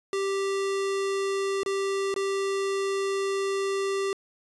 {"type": "tone with dropouts", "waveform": "square", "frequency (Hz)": 392, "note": "G4", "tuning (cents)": 0, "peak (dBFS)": -26, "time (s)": [0.13, 4.13], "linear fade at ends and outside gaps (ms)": 1, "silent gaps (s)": [[1.633, 1.661], [2.141, 2.162]], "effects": ["resampled to 22050 Hz"]}